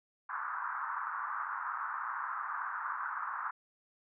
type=band-pass noise; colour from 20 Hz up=pink; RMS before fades=-38 dBFS; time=0.29-3.51 s; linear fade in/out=5 ms; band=1000 to 1500 Hz; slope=48 dB/octave; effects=none